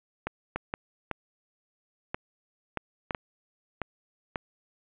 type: clicks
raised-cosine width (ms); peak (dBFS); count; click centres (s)
0.5; -15; 10; 0.27 / 0.56 / 0.739 / 1.113 / 2.145 / 2.773 / 3.108 / 3.148 / 3.817 / 4.358
effects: resampled to 8000 Hz + 8-bit